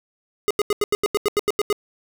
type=tone bursts; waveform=square; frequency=414.3 Hz; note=G#4; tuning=4 cents flat; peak=-17 dBFS; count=12; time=0.48-1.727 s; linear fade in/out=0 ms; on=26 ms; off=85 ms; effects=none